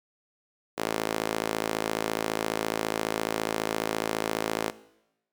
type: tone with high-pass filter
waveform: sawtooth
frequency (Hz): 54.6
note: A1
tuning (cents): -13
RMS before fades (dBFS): -30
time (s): 0.77-4.71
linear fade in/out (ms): 20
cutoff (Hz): 400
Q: 1.1
effects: noise-tail reverb RT60 0.9 s tail -18 dB re dry